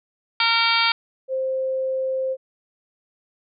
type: harmonic tone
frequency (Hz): 460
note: A#4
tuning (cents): -23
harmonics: 2 / 3 / 4 / 5 / 6 / 7 / 8 / 9 / 10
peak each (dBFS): -25 / -23 / -32 / -22 / -29 / -25 / -26 / -32 / -25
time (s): 0.4-0.92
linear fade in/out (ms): 2
type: tone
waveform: sine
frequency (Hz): 525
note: C5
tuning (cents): +6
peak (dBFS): -21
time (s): 1.28-2.37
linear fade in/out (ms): 50
effects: none